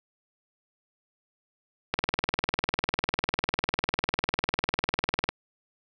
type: click train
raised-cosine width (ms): 0.3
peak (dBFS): -8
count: 68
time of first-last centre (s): 1.94-5.29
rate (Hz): 20
effects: none